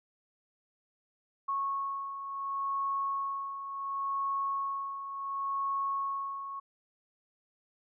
sine beating tone pair, 1100 / 1100.7 Hz, C#6 / C#6, -14 / -13 cents, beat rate 0.7 Hz, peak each -39 / -32 dBFS, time 1.48-6.6 s, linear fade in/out 10 ms, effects none

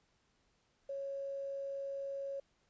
sine tone with quantisation, 552 Hz, C#5, 7 cents flat, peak -38 dBFS, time 0.89-2.4 s, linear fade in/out 5 ms, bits 11, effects pink hiss -75 dBFS RMS until 2.69 s + resampled to 16000 Hz

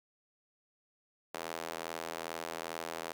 sawtooth tone with high-pass filter, 82.41 Hz, E2, in tune, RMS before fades -41 dBFS, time 1.34-3.13 s, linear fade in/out 5 ms, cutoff 550 Hz, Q 1, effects none

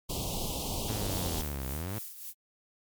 pink band-stop noise, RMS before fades -34 dBFS, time 0.09-1.42 s, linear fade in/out 10 ms, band 1000 to 2800 Hz, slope 48 dB/octave
sawtooth exponential two-way sweep, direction down then up, 112.3 to 64.2 to 112.3 Hz, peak -30 dBFS, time 0.88-1.99 s, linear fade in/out 10 ms, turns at 1.67 s
violet noise with tremolo, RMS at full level -39 dBFS, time 1.08-2.34 s, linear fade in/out 50 ms, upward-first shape triangle, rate 3.5 Hz, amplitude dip 65%
effects MP3 96 kbps

